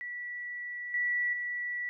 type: tone with level steps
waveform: sine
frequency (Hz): 1951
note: B6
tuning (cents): -22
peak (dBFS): -36 / -27 / -32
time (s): 0.01-1.89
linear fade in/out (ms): 0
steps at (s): 0.94 / 1.33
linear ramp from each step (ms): 2
effects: none